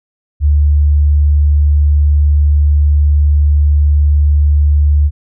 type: tone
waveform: sine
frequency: 73.42 Hz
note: D2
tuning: in tune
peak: -6 dBFS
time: 0.4-5.11 s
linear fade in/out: 50 ms
effects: none